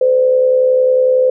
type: tone with amplitude modulation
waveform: sine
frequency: 511 Hz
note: C5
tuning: 41 cents flat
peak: -6 dBFS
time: 0.01-1.3 s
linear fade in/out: 5 ms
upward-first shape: sine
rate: 71 Hz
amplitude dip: 50%
effects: none